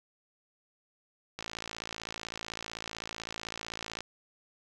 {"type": "click train", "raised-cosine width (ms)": 0.2, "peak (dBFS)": -20, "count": 147, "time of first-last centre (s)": [1.39, 4.006], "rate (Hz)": 55.8, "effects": []}